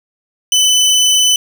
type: tone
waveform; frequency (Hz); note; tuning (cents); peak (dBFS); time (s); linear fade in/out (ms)
25% pulse; 3008; F#7; +28; -5; 0.52-1.36; 2
effects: none